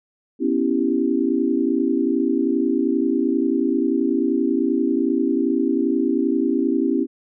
sine chord, C# half-diminished seventh, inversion third, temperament equal, 246.9 / 277.2 / 329.6 / 392 Hz, B3 / C#4 / E4 / G4, 0 / 0 / 0 / 0 cents, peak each -23 / -21 / -22 / -25 dBFS, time 0.39-7.07 s, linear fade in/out 50 ms, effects none

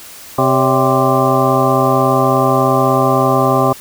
harmonic tone with a mistuned harmonic, 130.81 Hz, C3, in tune, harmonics 1 / 2 / 3 / 4 / 5 / 6 / 8 / 9, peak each -18 / -18 / -18 / -18 / -18 / -18 / -18 / -18 dBFS, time 0.38-3.73 s, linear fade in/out 5 ms, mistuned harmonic 4, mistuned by +110 cents, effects white hiss -35 dBFS RMS until 3.8 s

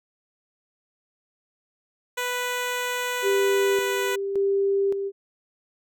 10% pulse tone, 493.9 Hz, B4, in tune, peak -17 dBFS, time 2.17-4.16 s, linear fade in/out 10 ms
sine tone with tremolo, 395.2 Hz, G4, 14 cents sharp, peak -19 dBFS, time 3.22-5.12 s, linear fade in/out 50 ms, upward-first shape square, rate 0.88 Hz, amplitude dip 50%
effects none

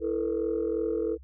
sine chord, E suspended fourth, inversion none, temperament equal with one note detuned, 329.6 / 440 / 482.9 Hz, E4 / A4 / B4, 0 / 0 / -39 cents, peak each -30 / -28 / -31 dBFS, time 0-1.18 s, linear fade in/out 50 ms, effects tanh soft clip ceiling -19 dBFS + added 66 Hz sine -46 dBFS peak until 1.23 s

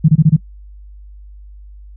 sine tone bursts, 155.56 Hz, D#3, in tune, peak -4 dBFS, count 5, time 0.04-0.366 s, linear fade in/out 10 ms, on 46 ms, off 24 ms, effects noise-tail reverb RT60 0.1 s tail -21 dB re dry + added 50 Hz sine -34 dBFS peak until 1.96 s

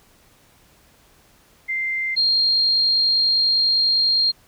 sine tone pair in turn, 2088 / 4215 Hz, C7 / C8, -4 / +12 cents, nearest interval octave, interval 1216 cents, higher second, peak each -21 / -15 dBFS, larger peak second, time 1.68-2.16 / 2.16-4.32 s, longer second, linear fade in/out 20 ms, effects pink hiss -55 dBFS RMS until 4.47 s

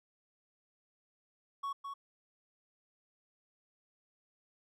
triangle tone with echo, 1113 Hz, C#6, 7 cents sharp, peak -33 dBFS, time 1.63-1.73 s, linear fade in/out 10 ms, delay 210 ms, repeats 1, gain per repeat -5 dB, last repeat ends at 1.94 s, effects none

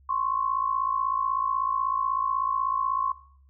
sine tone pair together, 1046.5 / 1102.7 Hz, C6 / C#6, 0 / -9 cents, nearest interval minor second, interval 91 cents, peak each -27 dBFS, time 0.09-3.12 s, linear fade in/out 5 ms, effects noise-tail reverb RT60 0.6 s tail -18 dB re dry + added 68 Hz sine -54 dBFS peak until 3.49 s

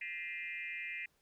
sine tone with frequency modulation, 2245 Hz, C#7, 21 cents sharp, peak -39 dBFS, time 0.01-1.06 s, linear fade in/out 5 ms, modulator 166 Hz, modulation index 2.3, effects pink hiss -75 dBFS RMS until 1.21 s

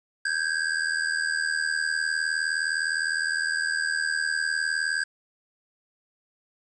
square ring-modulated tone, 1604 Hz, G6, 39 cents sharp, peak -22 dBFS, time 0.25-5.04 s, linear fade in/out 5 ms, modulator 39.8 Hz, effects resampled to 22050 Hz + 9-bit

